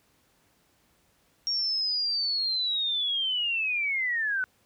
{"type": "linear sweep", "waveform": "sine", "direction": "down", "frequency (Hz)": [5588, 1478], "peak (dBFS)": -25, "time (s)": [1.47, 4.44], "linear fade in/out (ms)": 0, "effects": ["pink hiss -66 dBFS RMS until 4.65 s", "high-pass 60 Hz 12 dB/octave"]}